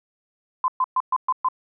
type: tone bursts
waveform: sine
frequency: 1026 Hz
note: C6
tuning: 34 cents flat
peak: -17 dBFS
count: 6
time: 0.64-1.486 s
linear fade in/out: 2 ms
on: 41 ms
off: 120 ms
effects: none